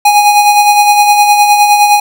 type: tone with tremolo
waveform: square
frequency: 827 Hz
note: G#5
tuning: 8 cents flat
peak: -3 dBFS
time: 0.05-2 s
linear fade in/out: 5 ms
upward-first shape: sine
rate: 9.7 Hz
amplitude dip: 45%
effects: none